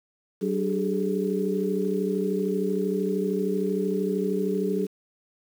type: tone cluster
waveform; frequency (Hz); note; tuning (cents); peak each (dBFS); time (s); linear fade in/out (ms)
sine; 190.2 / 292.6 / 393.7 / 426.7; F#3 / D4 / G4 / G#4; +48 / -6 / +8 / +47; -27 / -32 / -29 / -28; 0.41-4.87; 20
effects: 8-bit